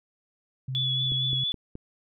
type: tone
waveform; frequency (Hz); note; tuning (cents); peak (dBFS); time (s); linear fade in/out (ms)
sine; 130.81; C3; 0; -29; 0.68-1.44; 5
type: tone with vibrato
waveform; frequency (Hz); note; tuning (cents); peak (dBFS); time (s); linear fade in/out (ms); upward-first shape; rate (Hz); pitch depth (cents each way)
sine; 3417; G#7; +49; -25; 0.75-1.52; 0; sine; 4.4; 22
type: click train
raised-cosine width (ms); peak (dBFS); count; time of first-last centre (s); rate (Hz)
3; -25; 4; 1.12-1.754; 4.73
effects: none